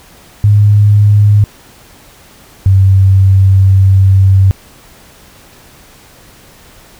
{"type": "tone pair in turn", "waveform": "sine", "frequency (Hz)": [103.5, 96.18], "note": ["G#2", "G2"], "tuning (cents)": [-5, -32], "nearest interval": "minor second", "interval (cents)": 127, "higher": "first", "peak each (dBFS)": -3, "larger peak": "neither", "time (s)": [[0.44, 1.44], [2.66, 4.51]], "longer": "second", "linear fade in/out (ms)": 0, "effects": ["pink hiss -40 dBFS RMS until 6.99 s"]}